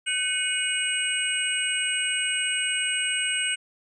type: tone cluster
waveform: sine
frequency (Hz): 1520 / 2206 / 2479 / 2904 / 8340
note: F#6 / C#7 / D#7 / F#7 / C9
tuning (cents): +46 / -9 / -7 / -33 / -7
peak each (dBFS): -32 / -31 / -32 / -27 / -30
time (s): 0.06-3.56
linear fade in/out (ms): 20
effects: none